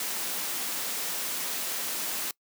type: high-pass noise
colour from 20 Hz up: white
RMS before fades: -32 dBFS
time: 0-2.31 s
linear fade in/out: 2 ms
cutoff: 170 Hz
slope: 24 dB/octave
effects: noise-tail reverb RT60 0.1 s tail -24 dB re dry